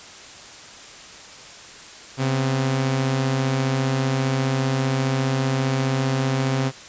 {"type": "tone pair together", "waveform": "sawtooth", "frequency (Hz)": [133.6, 252.2], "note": ["C3", "B3"], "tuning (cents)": [36, 36], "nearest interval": "major seventh", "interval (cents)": 1100, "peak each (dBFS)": [-16, -26], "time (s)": [2.17, 6.72], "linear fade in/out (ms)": 50, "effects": ["white hiss -41 dBFS RMS until 6.88 s", "resampled to 16000 Hz"]}